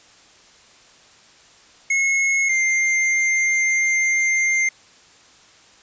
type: tone pair in turn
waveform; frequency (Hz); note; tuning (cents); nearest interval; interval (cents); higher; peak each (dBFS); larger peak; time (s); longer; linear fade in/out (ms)
square; 2174 / 2101; C#7 / C7; -34 / +7; minor second; 59; first; -17; neither; 1.9-2.49 / 2.49-4.69; second; 5
effects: white hiss -50 dBFS RMS until 5.82 s + resampled to 16000 Hz